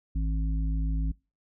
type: harmonic tone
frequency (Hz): 53.6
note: A1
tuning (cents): -45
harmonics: 1 / 3 / 5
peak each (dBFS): -25 / -35 / -39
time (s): 0.15-1.12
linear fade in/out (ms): 10
effects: noise-tail reverb RT60 0.3 s tail -25 dB re dry